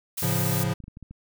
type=noise; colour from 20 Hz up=blue; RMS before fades=-30 dBFS; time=0.17-0.64 s; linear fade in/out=10 ms
type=chord; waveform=square; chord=A augmented; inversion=none; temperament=equal; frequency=110 / 138.59 / 174.61 Hz; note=A2 / C#3 / E#3; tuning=0 / 0 / 0 cents; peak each=-29 dBFS; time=0.22-0.74 s; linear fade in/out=10 ms
type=clicks; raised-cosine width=5 ms; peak=-29 dBFS; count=7; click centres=0.646 / 0.803 / 0.84 / 0.881 / 0.971 / 1.027 / 1.11 s
effects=none